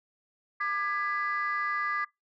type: chord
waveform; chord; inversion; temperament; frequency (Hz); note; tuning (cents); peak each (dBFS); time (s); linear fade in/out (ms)
sine; G# diminished; second; just; 1196.1 / 1661.2 / 1993.5; D6 / G#6 / B6; +31 / 0 / +16; -29 / -32 / -33; 0.6-2.05; 10
effects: noise-tail reverb RT60 0.2 s tail -26 dB re dry + tanh soft clip ceiling -21 dBFS